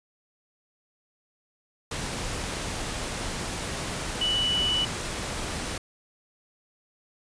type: tone in noise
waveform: sine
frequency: 2960 Hz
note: F#7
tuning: in tune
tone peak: -23 dBFS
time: 4.21-4.85 s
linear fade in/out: 5 ms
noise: pink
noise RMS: -32 dBFS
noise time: 1.91-5.78 s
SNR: +6 dB
effects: resampled to 22050 Hz